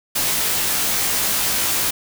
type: noise with comb filter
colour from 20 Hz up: white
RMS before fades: -20 dBFS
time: 0.15-1.91 s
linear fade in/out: 10 ms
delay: 17 ms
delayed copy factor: -0.95
effects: none